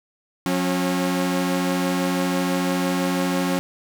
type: tone pair together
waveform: sawtooth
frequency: 180 / 273 Hz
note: F#3 / C#4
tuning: -47 / -26 cents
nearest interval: perfect fifth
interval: 721 cents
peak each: -19 dBFS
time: 0.46-3.59 s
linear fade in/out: 0 ms
effects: none